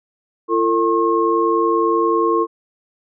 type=tone cluster; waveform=sine; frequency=340.6 / 450.8 / 1078 Hz; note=F4 / A4 / C#6; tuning=-43 / +42 / -49 cents; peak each=-18 dBFS; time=0.48-2.47 s; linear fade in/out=50 ms; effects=none